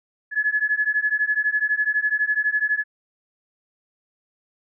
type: beating tone pair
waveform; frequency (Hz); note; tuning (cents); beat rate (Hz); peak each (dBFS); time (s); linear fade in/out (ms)
sine; 1700 / 1712; G#6 / A6; +40 / -48; 12; -22; 0.31-2.84; 50
effects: none